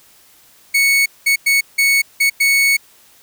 40% pulse tone bursts at uneven times, 2217 Hz, C#7, in tune, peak -10 dBFS, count 6, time 0.74-1.06 / 1.26-1.36 / 1.46-1.61 / 1.78-2.02 / 2.2-2.3 / 2.4-2.77 s, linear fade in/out 10 ms, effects white hiss -49 dBFS RMS until 3.22 s

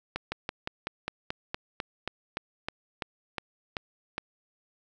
slowing click train, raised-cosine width 0.3 ms, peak -15 dBFS, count 16, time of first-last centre 0.16-4.181 s, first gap 160 ms, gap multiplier 1.07, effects none

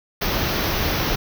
pink band-stop noise, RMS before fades -22 dBFS, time 0.21-1.16 s, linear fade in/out 10 ms, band 6200 to 12000 Hz, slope 96 dB/octave, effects none

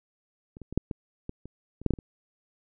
clicks, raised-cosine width 3 ms, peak -30 / -28 / -25 / -9 / -19 / -21 / -29 / -29 / -9 / -11 / -14 / -30 dBFS, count 12, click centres 0.569 / 0.617 / 0.726 / 0.776 / 0.912 / 1.294 / 1.456 / 1.816 / 1.863 / 1.907 / 1.937 / 1.988 s, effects none

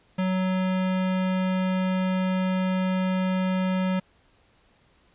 square tone, 186.2 Hz, F#3, 11 cents sharp, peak -23 dBFS, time 0.18-4 s, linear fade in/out 10 ms, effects pink hiss -62 dBFS RMS until 5.14 s + resampled to 8000 Hz

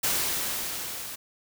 white noise with level ramp, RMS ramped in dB -25 to -38 dBFS, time 0.03-1.16 s, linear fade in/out 10 ms, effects none

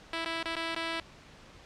5% pulse tone with dropouts, 329.6 Hz, E4, in tune, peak -20 dBFS, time 0.13-1 s, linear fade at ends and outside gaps 2 ms, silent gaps 0.248-0.258 / 0.429-0.455 / 0.555-0.565 / 0.748-0.762 s, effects pink hiss -53 dBFS RMS until 1.65 s + low-pass 5000 Hz 12 dB/octave

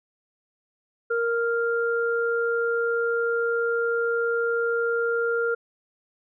sine tone pair together, 466.2 / 1396.9 Hz, A#4 / F6, 0 / 0 cents, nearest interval octave + perfect fifth, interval 1900 cents, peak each -23 / -26 dBFS, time 1.1-5.55 s, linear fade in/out 10 ms, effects none

